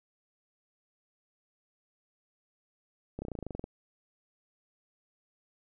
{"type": "slowing click train", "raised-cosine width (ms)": 2, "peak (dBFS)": -24, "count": 13, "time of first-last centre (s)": [3.19, 3.641], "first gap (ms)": 30, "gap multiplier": 1.04, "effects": []}